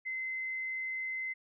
sine tone, 2058 Hz, C7, 29 cents flat, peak -34 dBFS, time 0.05-1.34 s, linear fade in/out 20 ms, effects none

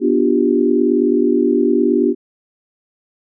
sine chord, G dominant seventh, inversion first, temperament just, 245 / 294 / 352.8 / 392 Hz, B3 / D4 / F4 / G4, -14 / +2 / +18 / 0 cents, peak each -17 dBFS, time 0-2.15 s, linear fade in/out 50 ms, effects none

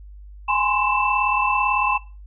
sine tone cluster, 832 / 1021 / 1059 / 2654 Hz, G#5 / C6 / C6 / E7, +3 / -43 / +21 / +11 cents, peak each -23 dBFS, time 0.48-1.98 s, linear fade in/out 10 ms, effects noise-tail reverb RT60 0.3 s tail -18 dB re dry + added 50 Hz sine -38 dBFS peak until 2.26 s

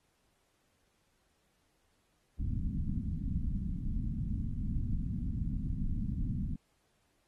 pink low-pass noise, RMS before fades -34 dBFS, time 2.39-6.56 s, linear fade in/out 5 ms, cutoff 250 Hz, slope 48 dB/octave, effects pink hiss -75 dBFS RMS until 7.27 s + AAC 32 kbps

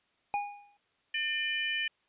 square tone with exponential decay, 818 Hz, G#5, 26 cents flat, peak -27 dBFS, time 0.34-0.77 s, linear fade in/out 0 ms, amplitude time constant 92 ms
harmonic tone, 600 Hz, D5, 37 cents sharp, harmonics 3 / 4 / 5, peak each -34 / -34 / -34 dBFS, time 1.14-1.88 s, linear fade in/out 5 ms
effects white hiss -72 dBFS RMS until 2.08 s + resampled to 8000 Hz

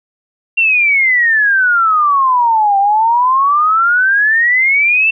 sine exponential two-way sweep, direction down then up, 2759 to 782 to 2694 Hz, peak -8 dBFS, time 0.57-5.11 s, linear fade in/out 10 ms, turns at 2.78 s, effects none

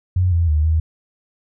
sine tone with pitch steps, 91.1 / 84.5 / 76.1 / 79.6 Hz, F#2 / E2 / D#2 / D#2, -26 / +43 / -38 / +40 cents, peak -13 dBFS, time 0.16-0.8 s, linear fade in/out 5 ms, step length 160 ms, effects none

